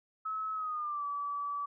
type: tone with pitch glide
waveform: sine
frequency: 1291 to 1150.2 Hz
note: E6 to D6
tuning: -37 to -36 cents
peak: -33 dBFS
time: 0.25-1.66 s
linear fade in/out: 10 ms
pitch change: -199 cents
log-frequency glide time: 0.54-1.05 s
effects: none